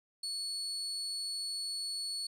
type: tone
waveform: 35% pulse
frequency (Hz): 4407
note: C#8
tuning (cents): -11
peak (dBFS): -34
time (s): 0.23-2.27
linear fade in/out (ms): 5
effects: resampled to 32000 Hz